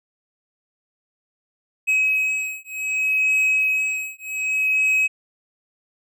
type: beating tone pair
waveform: triangle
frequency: 2549 / 2549.65 Hz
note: D#7 / D#7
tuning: +41 / +42 cents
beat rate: 0.65 Hz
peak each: -20 dBFS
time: 1.87-5.08 s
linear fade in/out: 20 ms
effects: none